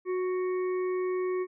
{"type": "harmonic tone with a mistuned harmonic", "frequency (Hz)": 370, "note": "F#4", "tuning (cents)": 0, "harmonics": [1, 3, 5, 6], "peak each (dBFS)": [-27, -40, -48, -47], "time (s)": [0.05, 1.47], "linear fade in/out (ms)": 50, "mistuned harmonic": 1, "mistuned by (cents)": -15, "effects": []}